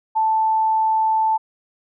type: tone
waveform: sine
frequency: 880 Hz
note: A5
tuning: in tune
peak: -15 dBFS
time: 0.15-1.38 s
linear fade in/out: 20 ms
effects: none